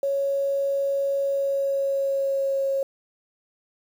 sine tone with pitch glide, 554.4 to 544.9 Hz, C#5 to C#5, 0 to -30 cents, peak -21 dBFS, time 0.03-2.83 s, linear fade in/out 2 ms, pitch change -30 cents, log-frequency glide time 1.22-2.64 s, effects 8-bit

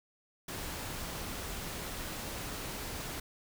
pink noise, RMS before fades -40 dBFS, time 0.48-3.2 s, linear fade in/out 5 ms, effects none

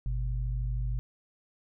sine tone pair together, 49.47 / 122.8 Hz, G1 / B2, +17 / -9 cents, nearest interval octave + major third, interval 1574 cents, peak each -29 / -34 dBFS, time 0.06-0.99 s, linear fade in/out 0 ms, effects none

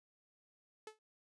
sawtooth tone with exponential decay, 433 Hz, A4, 28 cents flat, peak -40 dBFS, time 0.87-0.99 s, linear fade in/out 2 ms, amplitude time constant 24 ms, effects resampled to 24000 Hz

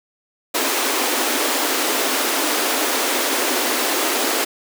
pink high-pass noise, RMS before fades -20 dBFS, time 0.54-4.45 s, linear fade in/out 10 ms, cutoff 250 Hz, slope 96 dB/octave, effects none

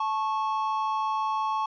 triangle tone pair together, 873 / 1099.9 Hz, A5 / C#6, -14 / -14 cents, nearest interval major third, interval 400 cents, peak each -26 dBFS, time 0-1.66 s, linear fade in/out 5 ms, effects resampled to 16000 Hz

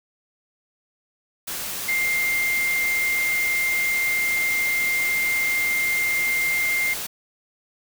sine tone in noise, 2100 Hz, C7, 6 cents sharp, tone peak -20 dBFS, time 1.88-6.94 s, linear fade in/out 10 ms, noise white, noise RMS -30 dBFS, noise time 1.47-7.07 s, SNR +7 dB, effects none

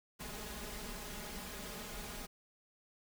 pink noise with comb filter, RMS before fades -45 dBFS, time 0.19-2.27 s, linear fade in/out 20 ms, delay 4.8 ms, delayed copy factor +0.85, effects none

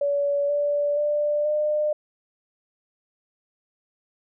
sine tone with pitch steps, 570 / 580.6 / 591.5 / 602.5 Hz, C#5 / D5 / D5 / D5, +48 / -20 / +12 / +44 cents, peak -20 dBFS, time 0.01-1.93 s, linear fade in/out 5 ms, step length 480 ms, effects none

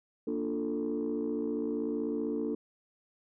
sine chord, Bb major seventh, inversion none, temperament equal with one note detuned, 233.1 / 293.7 / 349.2 / 443.8 Hz, Bb3 / D4 / F4 / A4, 0 / 0 / 0 / +15 cents, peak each -35 / -33 / -38 / -34 dBFS, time 0.27-2.55 s, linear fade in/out 5 ms, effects tanh soft clip ceiling -24 dBFS

